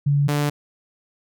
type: tone pair in turn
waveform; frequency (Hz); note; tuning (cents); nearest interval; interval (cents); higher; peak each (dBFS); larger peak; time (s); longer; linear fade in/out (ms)
sine / sawtooth; 142.9 / 146.32; D3 / D3; -47 / -6; unison; 41; second; -15; neither; 0.06-0.28 / 0.28-0.5; neither; 10
effects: none